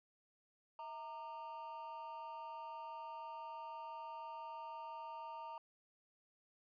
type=tone with amplitude modulation; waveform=triangle; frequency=923 Hz; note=A#5; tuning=17 cents flat; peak=-40 dBFS; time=0.79-5.58 s; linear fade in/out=2 ms; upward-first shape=sine; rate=276 Hz; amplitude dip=85%; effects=resampled to 11025 Hz